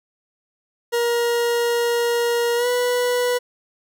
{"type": "tone with pitch glide", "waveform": "40% pulse", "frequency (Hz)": [473.2, 491.3], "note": ["A#4", "B4"], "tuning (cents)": [26, -9], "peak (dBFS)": -17, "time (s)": [0.92, 3.39], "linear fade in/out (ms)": 20, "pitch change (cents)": 65, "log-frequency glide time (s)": [2.56, 2.67], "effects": []}